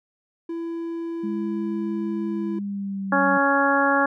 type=tone; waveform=triangle; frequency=333.9 Hz; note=E4; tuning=22 cents sharp; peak=-25 dBFS; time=0.49-2.59 s; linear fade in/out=5 ms
type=tone with pitch glide; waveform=sine; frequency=207.7 to 192.67 Hz; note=G#3 to G3; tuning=0 to -30 cents; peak=-26 dBFS; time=1.23-3.38 s; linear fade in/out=10 ms; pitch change=-130 cents; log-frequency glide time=2.27-3.18 s
type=harmonic tone; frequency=278.4 Hz; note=C#4; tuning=8 cents sharp; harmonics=1 / 2 / 3 / 4 / 5 / 6; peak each=-24 / -24 / -24 / -24 / -24 / -24 dBFS; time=3.12-4.06 s; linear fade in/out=5 ms
effects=none